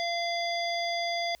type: harmonic tone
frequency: 687 Hz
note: F5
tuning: 29 cents flat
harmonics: 1 / 3 / 5 / 7 / 9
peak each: -30 / -34 / -37 / -36 / -49 dBFS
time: 0-1.35 s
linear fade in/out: 0 ms
effects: added 60 Hz sine -64 dBFS peak until 1.4 s + white hiss -64 dBFS RMS until 1.4 s